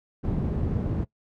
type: low-pass noise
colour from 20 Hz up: white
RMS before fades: -27 dBFS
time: 0.23-1.05 s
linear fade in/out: 20 ms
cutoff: 180 Hz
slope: 12 dB/octave
effects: noise-tail reverb RT60 0.1 s tail -20 dB re dry